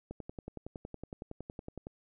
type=click train; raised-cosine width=2 ms; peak=-28 dBFS; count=20; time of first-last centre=0.11-1.869 s; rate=10.8 Hz; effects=none